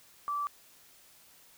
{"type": "tone", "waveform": "sine", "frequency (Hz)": 1162, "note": "D6", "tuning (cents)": -19, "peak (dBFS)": -30, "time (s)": [0.28, 0.47], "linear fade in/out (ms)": 0, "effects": ["white hiss -59 dBFS RMS until 1.57 s"]}